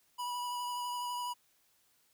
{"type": "tone with vibrato", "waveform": "square", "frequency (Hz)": 978, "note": "B5", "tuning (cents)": -17, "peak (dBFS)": -36, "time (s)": [0.18, 1.34], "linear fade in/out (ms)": 20, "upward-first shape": "sine", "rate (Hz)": 12, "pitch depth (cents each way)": 14, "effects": ["white hiss -71 dBFS RMS until 2.13 s"]}